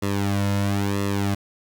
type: tone with flanger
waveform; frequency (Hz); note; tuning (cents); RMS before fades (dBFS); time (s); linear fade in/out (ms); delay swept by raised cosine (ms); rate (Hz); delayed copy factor
sawtooth; 100; G2; +35; -23; 0.02-1.35; 10; 1.3 to 2.6; 1; -0.7
effects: 8-bit